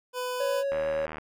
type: tone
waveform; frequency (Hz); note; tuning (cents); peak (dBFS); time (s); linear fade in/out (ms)
25% pulse; 500; B4; +21; -26; 0.13-0.64; 50
type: tone with vibrato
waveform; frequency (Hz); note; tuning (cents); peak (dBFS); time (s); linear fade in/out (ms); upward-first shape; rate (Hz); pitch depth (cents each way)
triangle; 554.4; C#5; 0; -24; 0.4-1.06; 5; triangle; 8.8; 8
type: click train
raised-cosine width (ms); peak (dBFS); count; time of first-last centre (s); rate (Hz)
0.5; -21; 37; 0.72-1.183; 77.7
effects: none